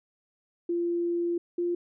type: tone pair in turn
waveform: sine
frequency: 344.3 / 348.5 Hz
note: F4 / F4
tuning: -25 / -4 cents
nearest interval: unison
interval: 21 cents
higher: second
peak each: -25 dBFS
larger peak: neither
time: 0.69-1.38 / 1.58-1.75 s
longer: first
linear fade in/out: 5 ms
effects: none